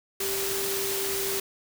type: tone in noise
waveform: sine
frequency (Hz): 392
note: G4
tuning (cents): 0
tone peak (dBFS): -31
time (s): 0.2-1.4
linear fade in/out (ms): 5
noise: white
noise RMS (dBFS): -30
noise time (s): 0.2-1.4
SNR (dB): -4
effects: none